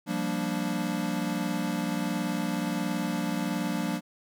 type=chord; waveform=square; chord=G minor seventh; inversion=third; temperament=equal; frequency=174.61 / 196 / 233.1 / 293.7 Hz; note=F3 / G3 / Bb3 / D4; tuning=0 / 0 / 0 / 0 cents; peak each=-34 dBFS; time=0.06-4.01 s; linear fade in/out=50 ms; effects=none